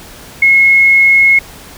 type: tone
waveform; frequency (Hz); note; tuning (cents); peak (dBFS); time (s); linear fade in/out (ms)
sine; 2170; C#7; -37; -4; 0.42-1.39; 5
effects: pink hiss -34 dBFS RMS until 1.77 s